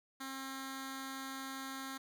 10% pulse tone with notch filter, 267.5 Hz, C4, 38 cents sharp, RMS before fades -44 dBFS, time 0.2-1.98 s, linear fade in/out 10 ms, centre 590 Hz, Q 0.87, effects none

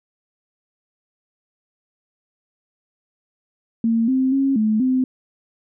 sine tone with pitch steps, 228.1 / 261.4 / 271.9 / 216.2 / 257.8 Hz, A#3 / C4 / C#4 / A3 / C4, -37 / -1 / -33 / -30 / -26 cents, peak -15 dBFS, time 3.84-5.04 s, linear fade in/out 2 ms, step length 240 ms, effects none

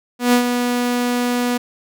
sawtooth tone with ADSR envelope, 244.3 Hz, B3, 19 cents flat, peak -6 dBFS, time 0.19-1.58 s, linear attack 140 ms, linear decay 96 ms, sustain -7 dB, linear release 12 ms, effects none

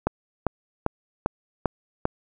click train, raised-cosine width 1 ms, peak -7 dBFS, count 6, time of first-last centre 0.07-2.054 s, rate 2.52 Hz, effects none

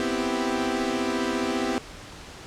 sawtooth chord, C major seventh, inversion third, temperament equal, 246.9 / 261.6 / 329.6 / 392 Hz, B3 / C4 / E4 / G4, 0 / 0 / 0 / 0 cents, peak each -26 dBFS, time 0-1.78 s, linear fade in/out 0 ms, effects pink hiss -42 dBFS RMS until 2.46 s + low-pass 7000 Hz 12 dB/octave

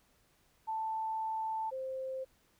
sine tone pair in turn, 883 / 525 Hz, A5 / C5, +6 / +6 cents, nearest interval major sixth, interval 900 cents, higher first, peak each -33 / -36 dBFS, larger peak first, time 0.67-1.71 / 1.71-2.25 s, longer first, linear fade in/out 20 ms, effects pink hiss -70 dBFS RMS until 2.59 s

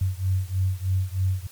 sine beating tone pair, 92.5 / 95.7 Hz, F#2 / G2, 0 / -41 cents, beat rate 3.2 Hz, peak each -24 / -25 dBFS, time 0.01-1.47 s, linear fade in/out 5 ms, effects white hiss -49 dBFS RMS until 1.51 s + MP3 96 kbps

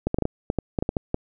clicks, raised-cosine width 2 ms, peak -9 dBFS, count 12, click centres 0.07 / 0.144 / 0.186 / 0.223 / 0.254 / 0.501 / 0.587 / 0.788 / 0.825 / 0.891 / 0.968 / 1.144 s, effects none

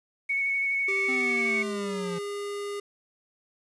sine tone with vibrato, 2217 Hz, C#7, in tune, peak -24 dBFS, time 0.29-1.63 s, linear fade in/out 10 ms, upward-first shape sine, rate 12 Hz, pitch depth 14 cents each way
square tone with pitch glide, 390.2 to 406.5 Hz, G4 to G#4, -8 to -37 cents, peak -32 dBFS, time 0.88-2.8 s, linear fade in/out 5 ms, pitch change +71 cents, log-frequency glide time 1.36-1.92 s
square linear sweep, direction down, 261.6 to 170.8 Hz, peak -33 dBFS, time 1.08-2.19 s, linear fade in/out 10 ms
effects resampled to 22050 Hz + 9-bit

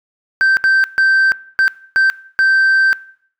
sine tone bursts at uneven times, 1559 Hz, G6, 10 cents flat, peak -6 dBFS, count 6, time 0.41-0.57 / 0.64-0.84 / 0.98-1.32 / 1.59-1.68 / 1.96-2.1 / 2.39-2.93 s, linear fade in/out 0 ms, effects noise-tail reverb RT60 0.6 s tail -22 dB re dry + tanh soft clip ceiling -8 dBFS

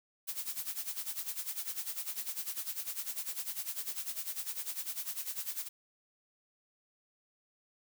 blue noise with tremolo, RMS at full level -36 dBFS, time 0.27-5.69 s, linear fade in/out 20 ms, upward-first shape sine, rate 10 Hz, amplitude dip 80%, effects none

